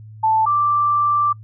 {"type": "tone pair in turn", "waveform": "sine", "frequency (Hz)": [880, 1174.7], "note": ["A5", "D6"], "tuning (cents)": [0, 0], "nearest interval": "perfect fourth", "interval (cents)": 500, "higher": "second", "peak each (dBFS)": [-13, -14], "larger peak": "first", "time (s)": [[0.23, 0.46], [0.46, 1.33]], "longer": "second", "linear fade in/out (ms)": 10, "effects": ["noise-tail reverb RT60 0.1 s tail -26 dB re dry", "added 108 Hz sine -36 dBFS peak until 1.43 s"]}